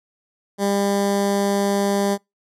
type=tone with notch filter; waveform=15% pulse; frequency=200 Hz; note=G3; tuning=35 cents sharp; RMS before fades=-20 dBFS; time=0.58-2.18 s; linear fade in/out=50 ms; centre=2500 Hz; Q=1.1; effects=noise-tail reverb RT60 0.2 s tail -26 dB re dry + low-pass 12000 Hz 12 dB/octave